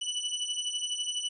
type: beating tone pair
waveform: sawtooth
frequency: 2960 / 2972 Hz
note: F#7 / F#7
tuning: 0 / +7 cents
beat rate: 12 Hz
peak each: -31 / -30 dBFS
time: 0.01-1.29 s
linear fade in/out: 10 ms
effects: resampled to 24000 Hz